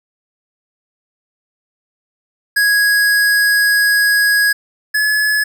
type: tone pair in turn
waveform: square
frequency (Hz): 1660 / 1704.7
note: G#6 / G#6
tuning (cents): -1 / +45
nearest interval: unison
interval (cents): 46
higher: second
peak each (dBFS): -11 / -13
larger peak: first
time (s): 2.56-4.53 / 4.94-5.44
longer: first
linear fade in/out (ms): 10
effects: none